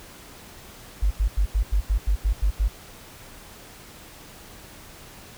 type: tone bursts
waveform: sine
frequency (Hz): 50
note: G1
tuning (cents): +35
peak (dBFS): -17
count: 10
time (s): 1.02-2.682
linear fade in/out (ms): 10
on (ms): 87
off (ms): 88
effects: pink hiss -45 dBFS RMS until 5.37 s